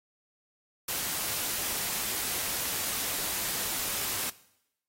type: noise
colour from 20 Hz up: white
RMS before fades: -32 dBFS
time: 0.88-4.3 s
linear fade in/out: 5 ms
effects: noise-tail reverb RT60 0.8 s tail -19 dB re dry + AAC 48 kbps